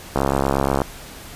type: click train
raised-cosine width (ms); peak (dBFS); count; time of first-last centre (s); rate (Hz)
1; -4; 46; 0.16-0.818; 68.4
effects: pink hiss -38 dBFS RMS until 1.35 s + resampled to 32000 Hz